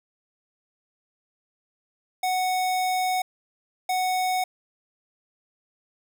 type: tone bursts at uneven times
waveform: square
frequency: 740 Hz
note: F#5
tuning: in tune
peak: -23 dBFS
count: 2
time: 2.23-3.22 / 3.89-4.44 s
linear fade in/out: 5 ms
effects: none